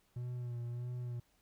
triangle tone with vibrato, 121.4 Hz, B2, 29 cents flat, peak -36 dBFS, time 0.16-1.2 s, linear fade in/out 5 ms, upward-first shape sine, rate 1.6 Hz, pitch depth 33 cents each way, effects pink hiss -73 dBFS RMS until 1.41 s

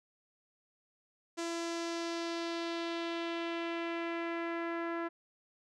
sawtooth tone with low-pass filter sweep, 336.5 Hz, E4, 36 cents sharp, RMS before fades -37 dBFS, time 1.37-5.09 s, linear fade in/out 20 ms, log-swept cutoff 7200 to 1600 Hz, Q 1.8, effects none

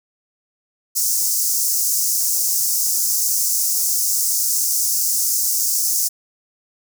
pink high-pass noise, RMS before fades -19 dBFS, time 0.95-6.09 s, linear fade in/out 20 ms, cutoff 5400 Hz, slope 48 dB/octave, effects none

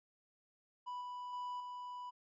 triangle tone with level steps, 987.8 Hz, B5, in tune, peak -39 / -41 / -38 / -42 dBFS, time 0.86-2.11 s, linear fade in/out 20 ms, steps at 1.01 / 1.33 / 1.6 s, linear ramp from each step 2 ms, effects resampled to 16000 Hz

